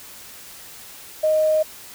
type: tone with quantisation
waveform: sine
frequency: 622.3 Hz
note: D#5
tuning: in tune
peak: -15 dBFS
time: 1.23-1.63 s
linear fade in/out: 10 ms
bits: 7
effects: white hiss -41 dBFS RMS until 1.94 s